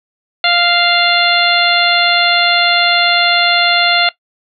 harmonic tone, 697 Hz, F5, 4 cents flat, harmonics 1 / 2 / 3 / 4 / 5 / 6, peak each -16 / -16 / -16 / -16 / -16 / -16 dBFS, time 0.44-4.09 s, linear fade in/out 2 ms, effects noise-tail reverb RT60 0.1 s tail -18 dB re dry

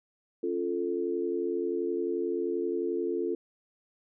sine chord, Db augmented, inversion none, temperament equal, 277.2 / 349.2 / 440 Hz, Db4 / F4 / A4, 0 / 0 / 0 cents, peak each -36 / -30 / -32 dBFS, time 0.43-3.35 s, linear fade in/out 5 ms, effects none

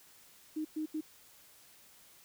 sine tone bursts at uneven times, 310.1 Hz, D#4, 6 cents flat, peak -33 dBFS, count 3, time 0.56-0.65 / 0.76-0.86 / 0.94-1.01 s, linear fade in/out 10 ms, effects white hiss -60 dBFS RMS until 2.24 s

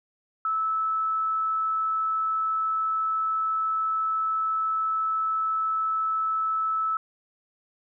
sine tone, 1307 Hz, E6, 15 cents flat, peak -23 dBFS, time 0.45-6.97 s, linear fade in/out 2 ms, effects none

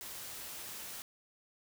white noise, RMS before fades -45 dBFS, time 0.01-1.02 s, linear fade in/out 0 ms, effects none

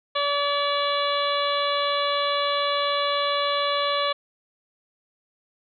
harmonic tone, 573 Hz, D5, 43 cents flat, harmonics 1 / 2 / 3 / 4 / 5 / 6 / 7, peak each -26 / -25 / -34 / -34 / -34 / -30 / -32 dBFS, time 0.15-4.13 s, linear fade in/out 10 ms, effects none

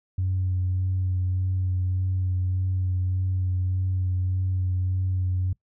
sine tone with vibrato, 92.4 Hz, F#2, 2 cents flat, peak -21 dBFS, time 0.18-5.53 s, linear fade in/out 5 ms, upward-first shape sine, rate 1.7 Hz, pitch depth 17 cents each way, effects noise-tail reverb RT60 0.1 s tail -22 dB re dry + tanh soft clip ceiling -18 dBFS

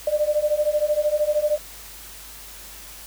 sine beating tone pair, 592 / 605 Hz, D5 / D#5, +14 / -49 cents, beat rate 13 Hz, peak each -22 / -21 dBFS, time 0.07-1.58 s, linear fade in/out 5 ms, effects added 50 Hz sine -47 dBFS peak until 3.06 s + white hiss -41 dBFS RMS until 3.06 s

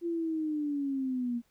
sine linear sweep, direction down, 344.9 to 233.9 Hz, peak -29 dBFS, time 0.01-1.42 s, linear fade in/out 50 ms, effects pink hiss -71 dBFS RMS until 1.5 s

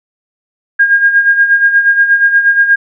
sine tone with tremolo, 1621 Hz, G#6, 42 cents flat, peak -3 dBFS, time 0.79-2.76 s, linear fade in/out 10 ms, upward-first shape sine, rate 8.4 Hz, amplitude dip 65%, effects none

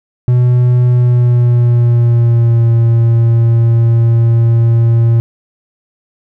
triangle tone with pitch glide, 123.47 to 115.87 Hz, B2 to A#2, 0 to -10 cents, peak -4 dBFS, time 0.28-5.2 s, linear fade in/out 0 ms, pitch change -110 cents, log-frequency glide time 0.86-2.69 s, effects none

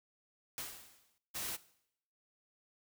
white noise with exponential decay, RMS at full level -40 dBFS, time 0.58-1.18 s, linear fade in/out 0 ms, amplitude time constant 130 ms
white noise, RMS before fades -40 dBFS, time 1.34-1.57 s, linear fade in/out 20 ms
effects noise-tail reverb RT60 0.7 s tail -18 dB re dry

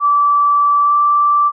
sine tone with pitch glide, 1159 to 1169.1 Hz, D6 to D6, -23 to -8 cents, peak -9 dBFS, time 0-1.52 s, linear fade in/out 50 ms, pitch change +15 cents, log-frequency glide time 0.83-0.94 s, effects none

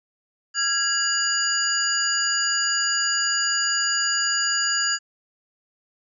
sine tone cluster, 1370 / 1646 / 2878 / 4815 / 6920 Hz, F6 / G#6 / F#7 / D8 / A8, -34 / -16 / -49 / +42 / -30 cents, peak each -31 / -25 / -31 / -25 / -25 dBFS, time 0.54-4.99 s, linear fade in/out 50 ms, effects none

